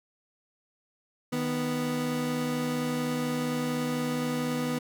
30% pulse tone pair together, 155.56 / 246.9 Hz, D#3 / B3, 0 / 0 cents, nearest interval minor sixth, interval 800 cents, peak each -31 / -26 dBFS, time 1.32-4.79 s, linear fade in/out 10 ms, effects none

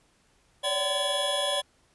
square tone cluster, 558 / 579 / 763 / 1019 / 3359 Hz, C#5 / D5 / G5 / C6 / G#7, +11 / -25 / -47 / -46 / +19 cents, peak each -37 / -31 / -37 / -36 / -29 dBFS, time 0.63-1.62 s, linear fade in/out 20 ms, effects pink hiss -65 dBFS RMS until 1.94 s + resampled to 24000 Hz

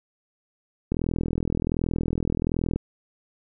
click train, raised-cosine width 3 ms, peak -12 dBFS, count 77, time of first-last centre 0.92-2.76 s, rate 41.3 Hz, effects none

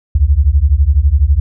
sine beating tone pair, 65.41 / 77.41 Hz, C2 / D#2, 0 / -8 cents, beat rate 12 Hz, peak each -10 dBFS, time 0.15-1.4 s, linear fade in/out 5 ms, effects none

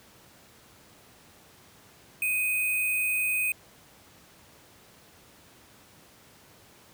sine tone with sample-and-hold, 2500 Hz, D#7, 8 cents sharp, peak -24 dBFS, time 2.22-3.52 s, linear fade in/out 2 ms, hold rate 11025 Hz, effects pink hiss -55 dBFS RMS until 6.93 s + high-pass 80 Hz 12 dB/octave

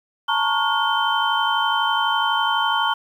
sine tone cluster, 874 / 926 / 1104 / 1428 / 3092 Hz, A5 / A#5 / C#6 / F6 / G7, -12 / -12 / -7 / +38 / -24 cents, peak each -24 dBFS, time 0.28-2.94 s, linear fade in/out 10 ms, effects 8-bit

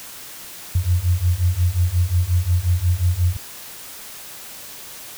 sine beating tone pair, 85.8 / 91.4 Hz, F2 / F#2, -30 / -21 cents, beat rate 5.6 Hz, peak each -19 / -18 dBFS, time 0.75-3.37 s, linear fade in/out 5 ms, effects white hiss -37 dBFS RMS until 5.17 s

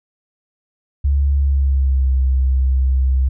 sine tone with pitch glide, 70.1 to 65.41 Hz, C#2 to C2, +20 to 0 cents, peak -12 dBFS, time 1.04-3.29 s, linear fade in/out 10 ms, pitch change -120 cents, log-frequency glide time 1.36-2.12 s, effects none

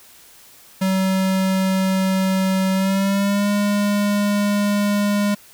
square tone with pitch glide, 189.8 to 204.6 Hz, F#3 to G#3, +44 to -26 cents, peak -17 dBFS, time 0.81-5.35 s, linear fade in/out 10 ms, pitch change +130 cents, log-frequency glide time 2.73-3.5 s, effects white hiss -47 dBFS RMS until 5.53 s

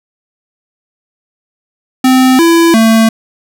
square tone with pitch steps, 258.4 / 334.3 / 224.1 Hz, C4 / E4 / A3, -21 / +24 / +32 cents, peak -5 dBFS, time 2.04-3.09 s, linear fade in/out 5 ms, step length 350 ms, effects none

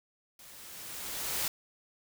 white noise with level ramp, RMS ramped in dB -53 to -31 dBFS, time 0.39-1.48 s, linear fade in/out 2 ms, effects none

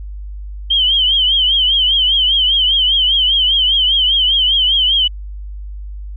sine tone with vibrato, 3111 Hz, G7, 14 cents flat, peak -10 dBFS, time 0.7-5.08 s, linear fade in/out 10 ms, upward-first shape triangle, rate 5 Hz, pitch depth 110 cents each way, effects added 50 Hz sine -25 dBFS peak until 6.16 s

